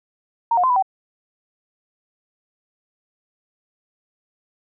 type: tone with pitch steps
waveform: sine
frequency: 927 / 717 / 1032 / 986 / 769 Hz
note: A#5 / F5 / C6 / B5 / G5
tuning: -10 / +45 / -24 / -3 / -33 cents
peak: -14 dBFS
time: 0.51-0.825 s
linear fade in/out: 5 ms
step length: 63 ms
effects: none